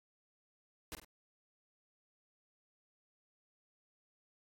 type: noise with echo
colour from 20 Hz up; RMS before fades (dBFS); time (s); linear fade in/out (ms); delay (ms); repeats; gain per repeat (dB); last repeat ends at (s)
pink; -44; 0.92-0.95; 0; 48; 2; -8; 1.046
effects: AAC 48 kbps